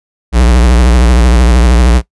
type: tone with vibrato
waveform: square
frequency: 60.2 Hz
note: B1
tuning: 44 cents flat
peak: -5 dBFS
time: 0.32-2.02 s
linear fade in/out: 50 ms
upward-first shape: triangle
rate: 13 Hz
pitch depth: 150 cents each way
effects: noise-tail reverb RT60 0.1 s tail -18 dB re dry + resampled to 24000 Hz